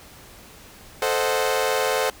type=chord; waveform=sawtooth; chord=A diminished seventh; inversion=none; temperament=equal; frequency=440 / 523.3 / 622.3 / 740 Hz; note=A4 / C5 / Eb5 / Gb5; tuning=0 / 0 / 0 / 0 cents; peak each=-21 / -20 / -25 / -24 dBFS; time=1.02-2.1 s; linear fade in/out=2 ms; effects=pink hiss -46 dBFS RMS until 2.2 s